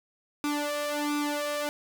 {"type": "tone with flanger", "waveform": "sawtooth", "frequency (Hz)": 293.7, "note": "D4", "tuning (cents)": 0, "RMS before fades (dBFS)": -30, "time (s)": [0.44, 1.69], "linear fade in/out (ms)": 0, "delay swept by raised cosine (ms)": [0.81, 1.81], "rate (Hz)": 1.4, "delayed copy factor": 0.85, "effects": []}